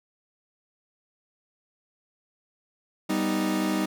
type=chord; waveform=40% pulse; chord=G augmented; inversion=none; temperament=equal; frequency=196 / 246.9 / 311.1 Hz; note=G3 / B3 / D#4; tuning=0 / 0 / 0 cents; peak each=-27 / -31 / -26 dBFS; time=3.09-3.86 s; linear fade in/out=10 ms; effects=none